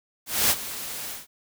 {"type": "noise with ADSR envelope", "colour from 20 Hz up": "white", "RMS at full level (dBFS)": -19, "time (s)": [0.26, 1.27], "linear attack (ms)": 240, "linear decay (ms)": 49, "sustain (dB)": -15, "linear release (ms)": 160, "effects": []}